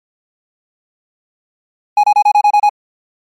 triangle tone bursts, 830.6 Hz, G#5, in tune, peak -4 dBFS, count 8, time 1.97-2.693 s, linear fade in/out 5 ms, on 65 ms, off 29 ms, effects MP3 64 kbps

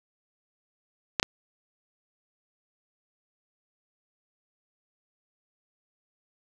clicks, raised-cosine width 0.2 ms, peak -5 dBFS, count 2, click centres 1.198 / 1.229 s, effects none

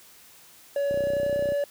triangle tone with pitch glide, 565 to 572.2 Hz, C#5 to D5, +33 to -45 cents, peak -21 dBFS, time 0.76-1.64 s, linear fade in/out 2 ms, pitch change +22 cents, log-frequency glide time 0.91-1.38 s
click train, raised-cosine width 2 ms, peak -21 dBFS, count 20, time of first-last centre 0.91-1.521 s, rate 31.1 Hz
effects white hiss -52 dBFS RMS until 1.7 s + high-pass 60 Hz 12 dB/octave

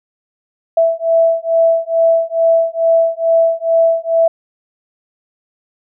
sine beating tone pair, 659.3 / 661.6 Hz, E5 / E5, 0 / +6 cents, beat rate 2.3 Hz, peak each -13 dBFS, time 0.77-4.28 s, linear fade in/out 5 ms, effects none

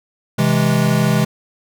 square chord, C augmented, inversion none, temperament equal with one note detuned, 130.81 / 162.54 / 207.7 Hz, C3 / E3 / G#3, 0 / -24 / 0 cents, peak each -18 dBFS, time 0.38-1.25 s, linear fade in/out 10 ms, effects none

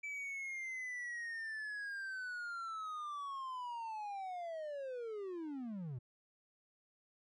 triangle linear sweep, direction down, 2317 to 114.6 Hz, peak -39 dBFS, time 0.03-5.99 s, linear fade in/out 10 ms, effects resampled to 24000 Hz

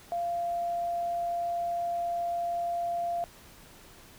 sine tone, 691 Hz, F5, 19 cents flat, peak -28 dBFS, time 0.12-3.24 s, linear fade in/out 0 ms, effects pink hiss -53 dBFS RMS until 4.18 s

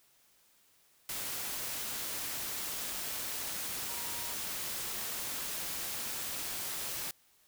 sine tone in noise, 949 Hz, A#5, 31 cents sharp, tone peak -49 dBFS, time 3.89-4.33 s, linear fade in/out 2 ms, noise white, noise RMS -38 dBFS, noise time 1.09-7.11 s, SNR -14 dB, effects white hiss -67 dBFS RMS until 7.47 s

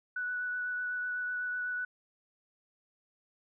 sine tone with vibrato, 1480 Hz, F#6, in tune, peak -32 dBFS, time 0.16-1.85 s, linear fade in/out 5 ms, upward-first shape triangle, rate 8 Hz, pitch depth 15 cents each way, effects none

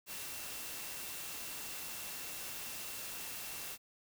sine tone in noise, 2703 Hz, E7, 43 cents sharp, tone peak -54 dBFS, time 0.06-3.78 s, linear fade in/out 50 ms, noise white, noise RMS -44 dBFS, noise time 0.06-3.78 s, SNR -13 dB, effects none

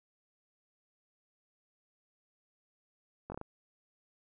slowing click train, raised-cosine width 1 ms, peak -27 dBFS, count 5, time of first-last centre 3.3-3.414 s, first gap 20 ms, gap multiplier 1.24, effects none

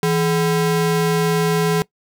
square ring-modulated tone, 293.7 Hz, D4, in tune, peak -13 dBFS, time 0.03-1.82 s, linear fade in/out 0 ms, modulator 129 Hz, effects noise-tail reverb RT60 0.1 s tail -21 dB re dry

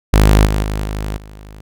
sawtooth tone with level steps, 51.91 Hz, G#1, in tune, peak -3 / -10 / -14 / -16 / -30 dBFS, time 0.13-1.61 s, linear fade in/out 5 ms, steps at 0.46 / 0.63 / 0.84 / 1.17 s, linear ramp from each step 2 ms, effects none

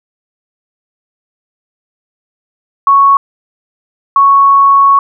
sine tone bursts at uneven times, 1108.7 Hz, C#6, in tune, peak -3 dBFS, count 2, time 2.87-3.17 / 4.16-4.99 s, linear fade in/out 2 ms, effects none

